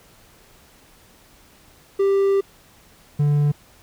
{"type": "tone pair in turn", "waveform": "triangle", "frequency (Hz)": [393.6, 146.33], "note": ["G4", "D3"], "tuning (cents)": [7, -6], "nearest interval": "octave + perfect fourth", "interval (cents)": 1713, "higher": "first", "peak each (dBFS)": -13, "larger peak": "neither", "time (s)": [[1.99, 2.41], [3.19, 3.52]], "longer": "first", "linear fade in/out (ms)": 10, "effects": ["pink hiss -52 dBFS RMS until 3.82 s"]}